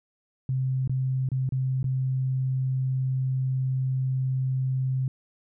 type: tone with dropouts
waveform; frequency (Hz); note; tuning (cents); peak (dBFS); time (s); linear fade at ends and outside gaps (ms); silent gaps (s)
sine; 130.81; C3; 0; -23; 0.49-5.08; 2; 0.876-0.895 / 1.289-1.317 / 1.491-1.522 / 1.83-1.842
effects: none